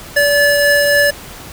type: tone pair together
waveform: square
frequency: 577.2 / 1728 Hz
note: D5 / A6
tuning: -30 / -32 cents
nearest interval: octave + perfect fifth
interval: 1898 cents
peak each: -13 dBFS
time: 0.16-1.11 s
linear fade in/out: 10 ms
effects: pink hiss -33 dBFS RMS until 1.52 s